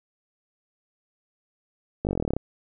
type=slowing click train; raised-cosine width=2 ms; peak=-12 dBFS; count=14; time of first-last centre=2.05-2.366 s; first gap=19 ms; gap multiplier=1.04; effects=none